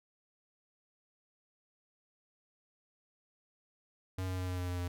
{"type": "tone with pitch steps", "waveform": "square", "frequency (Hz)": [93.2, 92.4, 91.6, 90.81, 90.03, 89.25, 88.48], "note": ["F#2", "F#2", "F#2", "F#2", "F#2", "F2", "F2"], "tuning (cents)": [13, -2, -17, -32, -47, 38, 23], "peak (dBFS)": -35, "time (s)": [4.18, 4.88], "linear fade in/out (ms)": 5, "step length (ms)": 100, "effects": []}